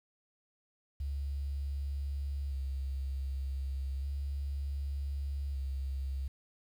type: tone with vibrato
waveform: sine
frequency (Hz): 68.7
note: C#2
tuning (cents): -15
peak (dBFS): -33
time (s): 1-6.28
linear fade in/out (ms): 5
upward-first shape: square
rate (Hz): 0.33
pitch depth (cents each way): 31
effects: 10-bit